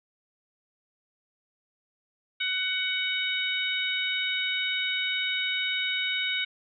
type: harmonic tone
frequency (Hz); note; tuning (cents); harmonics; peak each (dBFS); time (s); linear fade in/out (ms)
747; F#5; +16; 2 / 3 / 4 / 5; -34 / -30 / -32 / -31; 2.4-6.45; 10
effects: none